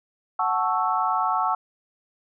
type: chord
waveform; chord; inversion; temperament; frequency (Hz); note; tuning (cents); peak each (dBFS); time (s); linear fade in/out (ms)
sine; F# minor seventh; none; equal; 740 / 880 / 1108.7 / 1318.5; F#5 / A5 / C#6 / E6; 0 / 0 / 0 / 0; -26; 0.39-1.55; 5
effects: none